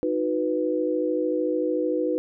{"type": "chord", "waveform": "sine", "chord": "B major", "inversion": "first", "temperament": "equal with one note detuned", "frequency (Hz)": [311.1, 364.5, 493.9], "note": ["D#4", "F#4", "B4"], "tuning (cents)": [0, -26, 0], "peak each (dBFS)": [-26, -28, -25], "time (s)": [0.03, 2.18], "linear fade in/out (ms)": 0, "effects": []}